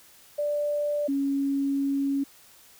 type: tone pair in turn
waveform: sine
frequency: 587.3 / 277.2 Hz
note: D5 / C#4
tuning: 0 / 0 cents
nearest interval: octave + minor second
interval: 1300 cents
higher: first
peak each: -24 / -23 dBFS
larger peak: second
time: 0.38-1.08 / 1.08-2.24 s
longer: second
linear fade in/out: 10 ms
effects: white hiss -54 dBFS RMS until 2.79 s